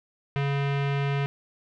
square tone with low-pass filter, 140.3 Hz, C#3, 21 cents sharp, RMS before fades -26 dBFS, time 0.36-1.26 s, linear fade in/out 0 ms, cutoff 2600 Hz, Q 1.9, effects none

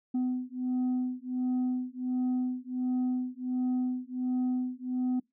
sine beating tone pair, 251.7 / 253.1 Hz, B3 / B3, +33 / +43 cents, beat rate 1.4 Hz, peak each -29 dBFS, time 0.14-5.2 s, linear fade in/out 10 ms, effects noise-tail reverb RT60 0.2 s tail -26 dB re dry + tanh soft clip ceiling -25 dBFS

